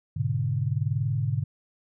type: chord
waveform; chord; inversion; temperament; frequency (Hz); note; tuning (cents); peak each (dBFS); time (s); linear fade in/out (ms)
sine; G# diminished; none; equal with one note detuned; 103.83 / 123.47 / 144.64; G#2 / B2 / D3; 0 / 0 / -26; -28; 0.16-1.44; 10
effects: none